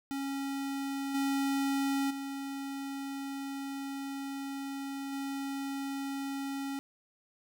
square tone with level steps, 275.2 Hz, C#4, 12 cents flat, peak -34 / -29 / -37 / -35 dBFS, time 0.11-6.79 s, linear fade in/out 0 ms, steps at 1.14 / 2.1 / 5.12 s, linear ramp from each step 10 ms, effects none

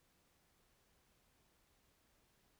silence, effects pink hiss -75 dBFS RMS until 2.59 s

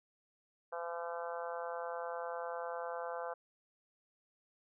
harmonic tone, 170 Hz, F3, 46 cents flat, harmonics 3 / 4 / 5 / 6 / 7 / 8 / 9, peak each -42 / -44 / -46 / -48 / -49 / -50 / -51 dBFS, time 0.72-3.34 s, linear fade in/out 10 ms, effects none

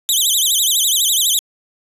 15% pulse tone with vibrato, 3456 Hz, A7, 32 cents flat, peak -6 dBFS, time 0.09-1.39 s, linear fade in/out 0 ms, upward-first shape sine, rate 12 Hz, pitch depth 230 cents each way, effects resampled to 32000 Hz

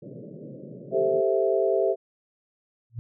pink band-pass noise, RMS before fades -41 dBFS, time 0.02-1.21 s, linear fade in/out 5 ms, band 120 to 590 Hz, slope 96 dB/octave
sine chord, A minor seventh, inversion third, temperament equal with one note detuned, 392 / 442.5 / 523.3 / 659.3 Hz, G4 / A4 / C5 / E5, 0 / +10 / 0 / 0 cents, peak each -24 / -27 / -27 / -25 dBFS, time 0.91-1.96 s, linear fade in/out 50 ms
sine tone with exponential growth, 116.54 Hz, A#2, in tune, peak -26 dBFS, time 2.9-2.99 s, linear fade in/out 0 ms, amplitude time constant 18 ms
effects none

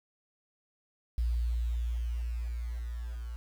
sine tone with level ramp, 58.7 Hz, A#1, 13 cents sharp, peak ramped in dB -25 to -36 dBFS, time 1.18-3.36 s, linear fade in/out 0 ms, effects tanh soft clip ceiling -22 dBFS + 9-bit

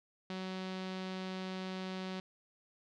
sawtooth tone with low-pass filter, 187.2 Hz, F#3, 20 cents sharp, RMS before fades -41 dBFS, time 0.3-2.2 s, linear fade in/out 2 ms, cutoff 4100 Hz, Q 1.9, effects none

